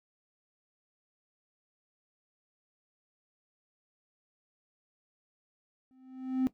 triangle tone with exponential growth, 259.6 Hz, C4, 13 cents flat, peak -19 dBFS, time 5.91-6.47 s, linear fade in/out 0 ms, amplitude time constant 120 ms, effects noise-tail reverb RT60 0.1 s tail -17 dB re dry + tanh soft clip ceiling -20 dBFS

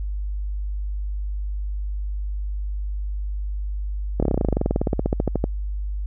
slowing click train, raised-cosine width 2 ms, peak -7 dBFS, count 26, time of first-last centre 4.2-5.441 s, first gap 26 ms, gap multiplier 1.05, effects added 50 Hz sine -24 dBFS peak until 6.06 s

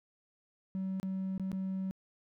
triangle tone with dropouts, 190 Hz, F#3, 46 cents sharp, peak -30 dBFS, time 0.75-1.91 s, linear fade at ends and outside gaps 0 ms, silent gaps 0.999-1.03 / 1.379-1.397 / 1.517-1.529 s, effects tanh soft clip ceiling -28 dBFS

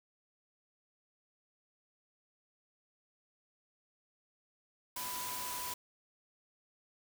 sine tone in noise, 992 Hz, B5, 7 cents sharp, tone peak -43 dBFS, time 4.96-5.74 s, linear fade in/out 5 ms, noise white, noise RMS -41 dBFS, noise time 4.96-5.74 s, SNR -5 dB, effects none

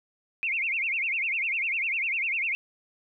sine tone with vibrato, 2398 Hz, D7, 36 cents sharp, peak -25 dBFS, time 0.43-2.55 s, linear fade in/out 0 ms, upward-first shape sine, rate 10 Hz, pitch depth 240 cents each way, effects none

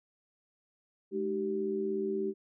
sine tone cluster, 211.6 / 308.5 / 385.2 Hz, G#3 / D#4 / G4, +33 / -15 / -30 cents, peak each -37 / -39 / -31 dBFS, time 1.11-2.34 s, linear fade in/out 50 ms, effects none

